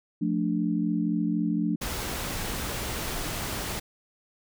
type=chord; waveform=sine; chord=D minor; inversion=first; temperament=just; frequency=176.2 / 220.2 / 293.7 Hz; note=F3 / A3 / D4; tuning=+16 / +2 / 0 cents; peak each=-28 / -28 / -28 dBFS; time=0.21-1.76 s; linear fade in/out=10 ms
type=noise; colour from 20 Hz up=pink; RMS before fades=-32 dBFS; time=1.81-3.8 s; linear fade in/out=10 ms
effects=none